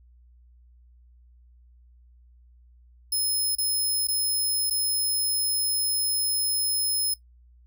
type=tone with dropouts; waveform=5% pulse; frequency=5160 Hz; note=E8; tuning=38 cents flat; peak=-17 dBFS; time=3.12-7.14 s; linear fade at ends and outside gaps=5 ms; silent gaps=3.553-3.583 / 4.072-4.084 / 4.7-4.707 s; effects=noise-tail reverb RT60 0.1 s tail -19 dB re dry + added 60 Hz sine -52 dBFS peak until 7.66 s